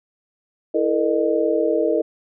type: tone cluster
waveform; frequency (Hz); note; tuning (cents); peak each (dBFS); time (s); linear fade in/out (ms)
sine; 327.7 / 435.8 / 476.1 / 613; E4 / A4 / A#4 / D#5; -10 / -17 / +37 / -26; -22; 0.74-2.02; 10
effects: none